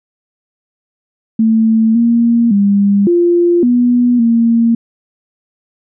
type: tone with pitch steps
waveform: sine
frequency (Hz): 222.8 / 233.9 / 200.9 / 347.1 / 243.9 / 231.2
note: A3 / A#3 / G3 / F4 / B3 / A#3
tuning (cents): +22 / +6 / +43 / -11 / -21 / -14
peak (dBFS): -7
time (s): 1.39-4.75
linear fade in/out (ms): 5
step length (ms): 560
effects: none